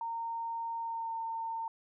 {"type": "tone with pitch glide", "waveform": "sine", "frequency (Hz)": [920, 908.4], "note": ["A#5", "A#5"], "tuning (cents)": [-23, -45], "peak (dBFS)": -34, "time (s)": [0.01, 1.68], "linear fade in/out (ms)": 2, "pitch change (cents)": -22, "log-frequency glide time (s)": [0.8, 1.15], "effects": []}